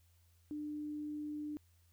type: tone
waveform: sine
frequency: 298.7 Hz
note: D4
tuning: 29 cents sharp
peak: -39 dBFS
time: 0.51-1.57 s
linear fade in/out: 0 ms
effects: added 85 Hz sine -66 dBFS peak until 1.92 s + white hiss -75 dBFS RMS until 1.92 s